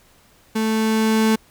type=tone with level ramp; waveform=35% pulse; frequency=220 Hz; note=A3; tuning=in tune; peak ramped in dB=-17 to -12 dBFS; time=0.55-1.36 s; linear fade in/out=10 ms; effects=pink hiss -54 dBFS RMS until 1.5 s